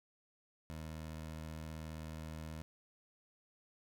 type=tone with vibrato; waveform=20% pulse; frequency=78.9 Hz; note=D#2; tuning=25 cents sharp; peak=-39 dBFS; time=0.7-2.62 s; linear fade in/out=0 ms; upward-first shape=triangle; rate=15 Hz; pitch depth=14 cents each way; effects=12-bit